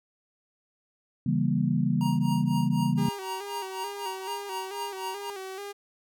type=chord; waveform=sine; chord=C# diminished seventh; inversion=none; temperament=equal with one note detuned; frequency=138.59 / 164.81 / 196 / 236.1 Hz; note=C#3 / E3 / G3 / Bb3; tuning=0 / 0 / 0 / +22 cents; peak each=-28 dBFS; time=1.26-3.09 s; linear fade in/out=5 ms
type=tone with tremolo; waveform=square; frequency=941 Hz; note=A#5; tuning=16 cents sharp; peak=-31 dBFS; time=2.01-5.3 s; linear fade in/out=0 ms; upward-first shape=triangle; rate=4 Hz; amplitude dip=100%
type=tone with vibrato; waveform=sawtooth; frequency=392 Hz; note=G4; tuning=in tune; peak=-32 dBFS; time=2.97-5.73 s; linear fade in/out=20 ms; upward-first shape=square; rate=2.3 Hz; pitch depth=54 cents each way
effects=none